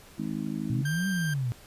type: harmonic tone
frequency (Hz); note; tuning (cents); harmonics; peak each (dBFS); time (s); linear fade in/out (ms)
52.5; G#1; +19; 3 / 4 / 5 / 6; -36 / -33 / -35 / -37; 0.18-0.83; 10
type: exponential two-way sweep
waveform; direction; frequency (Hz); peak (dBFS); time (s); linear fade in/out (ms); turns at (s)
sine; up then down; 116.54 to 196 to 116.54; -26; 0.7-1.52; 0; 1.08
type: tone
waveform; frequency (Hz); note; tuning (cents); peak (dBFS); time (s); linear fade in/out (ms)
40% pulse; 1582; G6; +15; -31; 0.85-1.34; 5
effects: pink hiss -52 dBFS RMS until 1.66 s + resampled to 32000 Hz